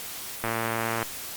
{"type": "click train", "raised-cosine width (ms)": 0.5, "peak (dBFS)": -12, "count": 68, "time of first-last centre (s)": [0.44, 1.028], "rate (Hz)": 114, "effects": ["white hiss -37 dBFS RMS until 1.36 s", "Opus 48 kbps"]}